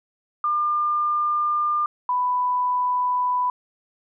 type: tone pair in turn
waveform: sine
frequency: 1200 / 993.3 Hz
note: D6 / B5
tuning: +37 / +10 cents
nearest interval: minor third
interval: 327 cents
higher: first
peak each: -19 dBFS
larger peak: neither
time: 0.44-1.86 / 2.09-3.5 s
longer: first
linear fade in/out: 2 ms
effects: none